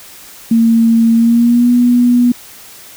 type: tone with pitch glide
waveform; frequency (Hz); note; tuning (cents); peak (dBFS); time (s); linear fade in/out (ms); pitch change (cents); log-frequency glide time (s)
sine; 228.5 to 243.5; A#3 to B3; -34 to -24; -6; 0.51-2.32; 5; +110; 1.13-1.71
effects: white hiss -36 dBFS RMS until 2.96 s